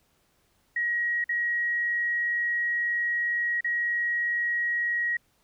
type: tone with dropouts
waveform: sine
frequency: 1899 Hz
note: A#6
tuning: 32 cents sharp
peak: -24 dBFS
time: 0.76-5.17 s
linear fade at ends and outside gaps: 5 ms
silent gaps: 1.242-1.291 / 3.608-3.644 s
effects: pink hiss -68 dBFS RMS until 5.43 s